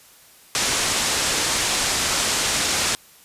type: low-pass noise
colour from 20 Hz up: white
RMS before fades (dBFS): -22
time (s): 0.55-2.95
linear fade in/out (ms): 0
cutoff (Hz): 8400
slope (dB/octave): 24
effects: white hiss -50 dBFS RMS until 3.24 s + resampled to 32000 Hz